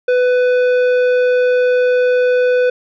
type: tone with tanh clipping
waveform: sine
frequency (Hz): 498.4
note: B4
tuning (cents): +16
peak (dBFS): -12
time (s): 0.08-2.7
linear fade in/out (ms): 5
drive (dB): 11
effects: none